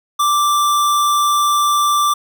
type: tone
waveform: square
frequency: 1174.7 Hz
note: D6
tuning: in tune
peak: -13 dBFS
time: 0.19-2.14 s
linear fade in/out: 10 ms
effects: none